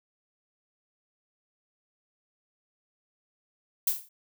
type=noise with exponential decay; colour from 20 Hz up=violet; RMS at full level=-21 dBFS; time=3.87-4.09 s; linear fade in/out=5 ms; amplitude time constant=47 ms; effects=none